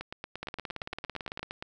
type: two click trains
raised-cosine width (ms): 0.3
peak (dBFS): -20 / -21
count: 19 / 15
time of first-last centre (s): 0.43-1.43 / 0.01-1.625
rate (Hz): 18 / 8.67
effects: none